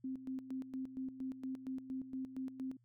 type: tone with tremolo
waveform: sine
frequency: 261.8 Hz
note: C4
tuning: 1 cent sharp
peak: -38 dBFS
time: 0.04-2.77 s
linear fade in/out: 5 ms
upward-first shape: square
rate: 4.3 Hz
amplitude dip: 70%
effects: added 120 Hz sine -69 dBFS peak until 2.84 s